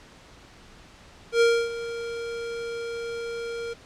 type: tone with ADSR envelope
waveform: square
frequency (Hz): 466.2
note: A#4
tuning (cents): 0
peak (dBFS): -16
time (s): 1.32-3.74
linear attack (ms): 89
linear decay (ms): 280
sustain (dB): -15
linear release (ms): 14
effects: pink hiss -50 dBFS RMS until 3.85 s + low-pass 6000 Hz 12 dB/octave